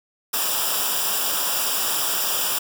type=noise with comb filter; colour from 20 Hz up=white; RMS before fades=-23 dBFS; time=0.33-2.59 s; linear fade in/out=10 ms; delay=0.47 ms; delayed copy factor=-0.8; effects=none